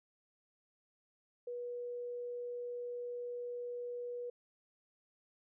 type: tone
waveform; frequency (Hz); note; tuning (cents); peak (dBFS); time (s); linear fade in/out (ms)
sine; 485.3; B4; -30; -39; 1.47-4.3; 5
effects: none